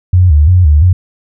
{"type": "tone with vibrato", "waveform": "sine", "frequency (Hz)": 82.2, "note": "E2", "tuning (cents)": -4, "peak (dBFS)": -3, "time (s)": [0.13, 0.93], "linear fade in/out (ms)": 5, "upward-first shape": "square", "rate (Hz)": 2.9, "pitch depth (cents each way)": 170, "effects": []}